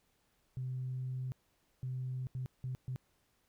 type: tone bursts at uneven times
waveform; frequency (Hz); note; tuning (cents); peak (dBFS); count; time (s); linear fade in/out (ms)
sine; 128.5; C3; -31; -35; 5; 0.57-1.32 / 1.83-2.27 / 2.35-2.46 / 2.64-2.75 / 2.88-2.96; 0
effects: tanh soft clip ceiling -31 dBFS + pink hiss -75 dBFS RMS until 3.48 s